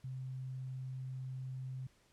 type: tone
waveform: sine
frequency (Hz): 130.1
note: C3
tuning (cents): -9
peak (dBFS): -40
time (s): 0.04-1.87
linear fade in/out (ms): 5
effects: pink hiss -70 dBFS RMS until 2.12 s + low-pass 10000 Hz 12 dB/octave